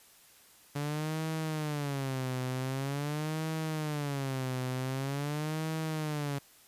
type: tone with vibrato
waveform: sawtooth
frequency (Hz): 142.6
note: C#3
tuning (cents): +49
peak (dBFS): -28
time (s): 0.75-6.39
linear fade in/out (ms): 10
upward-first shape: sine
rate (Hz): 0.45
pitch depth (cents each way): 190
effects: white hiss -59 dBFS RMS until 6.67 s + resampled to 32000 Hz